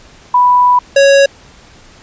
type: tone pair in turn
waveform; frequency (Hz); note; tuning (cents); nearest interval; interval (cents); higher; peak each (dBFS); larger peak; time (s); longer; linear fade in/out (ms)
sine / square; 987.8 / 554.4; B5 / C#5; 0 / 0; minor seventh; 1000; first; -5; neither; 0.34-0.79 / 0.96-1.26; first; 5
effects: pink hiss -41 dBFS RMS until 2.02 s + resampled to 16000 Hz